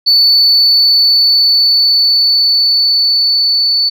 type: tone with level ramp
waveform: sine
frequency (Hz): 4482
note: C#8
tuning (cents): +18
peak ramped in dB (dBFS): -3 to -8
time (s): 0.06-3.9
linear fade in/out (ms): 20
effects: tanh soft clip ceiling -3 dBFS